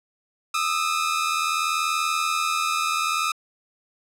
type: tone pair together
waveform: sawtooth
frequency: 1226.4 / 1307 Hz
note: D#6 / E6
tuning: -25 / -15 cents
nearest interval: minor second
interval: 110 cents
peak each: -21 dBFS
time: 0.54-3.32 s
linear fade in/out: 5 ms
effects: low-pass 11000 Hz 12 dB/octave